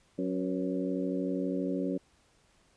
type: harmonic tone with a mistuned harmonic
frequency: 92.5 Hz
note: F#2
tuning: in tune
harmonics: 2 / 3 / 4 / 5 / 6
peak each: -35 / -32 / -37 / -39 / -39 dBFS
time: 0.18-1.98 s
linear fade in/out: 10 ms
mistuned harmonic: 5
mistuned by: +66 cents
effects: pink hiss -66 dBFS RMS until 2.76 s + resampled to 22050 Hz